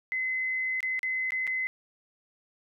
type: tone with dropouts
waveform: sine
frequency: 2042 Hz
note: C7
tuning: 43 cents flat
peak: -27 dBFS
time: 0.12-1.67 s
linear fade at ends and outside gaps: 0 ms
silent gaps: 0.805-0.829 / 0.992-1.031 / 1.306-1.321 / 1.469-1.475 s
effects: none